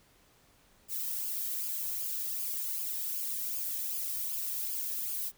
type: noise with flanger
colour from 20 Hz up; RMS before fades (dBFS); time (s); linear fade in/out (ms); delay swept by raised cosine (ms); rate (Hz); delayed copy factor
violet; -35; 0.88-5.32; 50; 0.51 to 1.45; 2.6; -0.55
effects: pink hiss -64 dBFS RMS until 5.37 s